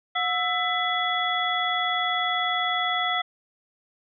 sine tone cluster, 724 / 1320 / 2000 / 3380 Hz, F#5 / E6 / B6 / G#7, -38 / +2 / +21 / +30 cents, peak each -28 dBFS, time 0.15-3.22 s, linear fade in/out 10 ms, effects none

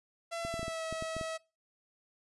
sawtooth tone with pitch glide, 673 to 645.6 Hz, E5 to E5, +36 to -36 cents, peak -32 dBFS, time 0.31-1.38 s, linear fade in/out 20 ms, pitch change -72 cents, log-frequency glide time 0.46-0.84 s
clicks, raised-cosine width 3 ms, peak -28 dBFS, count 9, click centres 0.45 / 0.541 / 0.594 / 0.63 / 0.681 / 0.926 / 1.024 / 1.166 / 1.212 s
effects noise-tail reverb RT60 0.3 s tail -23 dB re dry + resampled to 24000 Hz

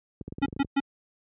clicks, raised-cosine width 3 ms, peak -23 dBFS, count 11, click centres 0.212 / 0.28 / 0.324 / 0.384 / 0.418 / 0.448 / 0.483 / 0.528 / 0.565 / 0.598 / 0.647 s
square tone bursts, 277.2 Hz, C#4, in tune, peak -21 dBFS, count 3, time 0.42-0.803 s, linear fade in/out 10 ms, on 41 ms, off 130 ms
effects high-pass 60 Hz 12 dB/octave + resampled to 8000 Hz

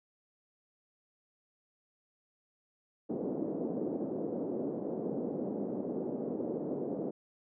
pink band-pass noise, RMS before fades -36 dBFS, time 3.09-7.11 s, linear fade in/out 10 ms, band 210 to 520 Hz, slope 24 dB/octave, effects none

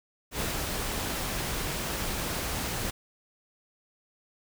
pink noise with ADSR envelope, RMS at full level -30 dBFS, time 0.31-2.91 s, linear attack 92 ms, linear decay 140 ms, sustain -2 dB, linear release 13 ms, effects none

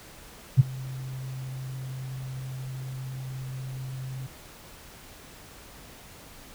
sine tone with ADSR envelope, 130.81 Hz, C3, in tune, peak -9 dBFS, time 0.57-4.27 s, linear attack 29 ms, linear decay 18 ms, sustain -24 dB, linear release 10 ms, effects pink hiss -48 dBFS RMS until 6.54 s

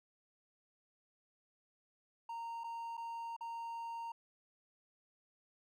triangle tone with dropouts, 925 Hz, A#5, 14 cents flat, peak -39 dBFS, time 2.29-4.12 s, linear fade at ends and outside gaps 5 ms, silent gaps 2.637-2.641 / 2.97-2.976 / 3.365-3.408 s, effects none

